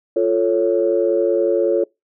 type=chord; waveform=sine; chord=F augmented; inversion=none; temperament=equal; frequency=349.2 / 440 / 554.4 Hz; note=F4 / A4 / C#5; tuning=0 / 0 / 0 cents; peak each=-18 dBFS; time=0.16-1.84 s; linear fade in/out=5 ms; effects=noise-tail reverb RT60 0.2 s tail -25 dB re dry + tanh soft clip ceiling -4 dBFS